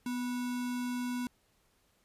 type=tone with sample-and-hold; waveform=sine; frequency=246.9 Hz; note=B3; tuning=in tune; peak=-32 dBFS; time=0.06-1.27 s; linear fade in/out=2 ms; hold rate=1225 Hz; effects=pink hiss -71 dBFS RMS until 2.04 s + resampled to 32000 Hz